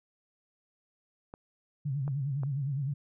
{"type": "clicks", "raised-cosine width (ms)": 1, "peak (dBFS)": -29, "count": 3, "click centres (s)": [1.339, 2.079, 2.434]}
{"type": "tone with vibrato", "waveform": "sine", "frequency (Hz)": 138.59, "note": "C#3", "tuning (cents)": 0, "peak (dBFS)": -29, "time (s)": [1.85, 2.94], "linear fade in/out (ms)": 10, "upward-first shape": "sine", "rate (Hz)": 9.8, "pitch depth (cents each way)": 120}
{"effects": []}